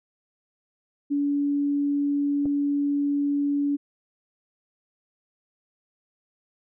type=tone; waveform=sine; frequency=285.8 Hz; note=D4; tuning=47 cents flat; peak=-21 dBFS; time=1.1-3.77 s; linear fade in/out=20 ms
type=clicks; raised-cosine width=2 ms; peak=-22 / -31 dBFS; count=2; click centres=2.456 / 2.464 s
effects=none